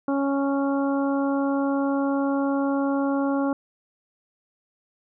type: harmonic tone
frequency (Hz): 277.2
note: C#4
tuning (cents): 0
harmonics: 1 / 2 / 3 / 4 / 5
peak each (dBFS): -22 / -28 / -32 / -34 / -36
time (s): 0.08-3.53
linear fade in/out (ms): 2
effects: none